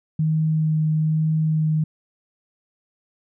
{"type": "tone with vibrato", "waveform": "sine", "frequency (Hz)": 156.5, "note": "D#3", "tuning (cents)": 10, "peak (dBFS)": -17, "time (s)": [0.19, 1.84], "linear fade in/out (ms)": 5, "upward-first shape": "sine", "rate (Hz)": 1.1, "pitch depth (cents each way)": 10, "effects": []}